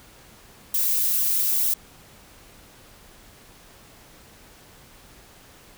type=noise with flanger; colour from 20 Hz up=violet; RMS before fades=-22 dBFS; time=0.74-1.74 s; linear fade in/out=5 ms; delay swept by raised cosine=0.42 to 4.22 ms; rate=2.2 Hz; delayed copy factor=-0.5; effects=pink hiss -50 dBFS RMS until 5.77 s